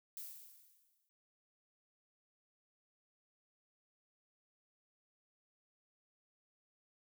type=noise with exponential decay; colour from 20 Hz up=violet; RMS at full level=-45 dBFS; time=0.17-1.09 s; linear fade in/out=0 ms; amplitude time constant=200 ms; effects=none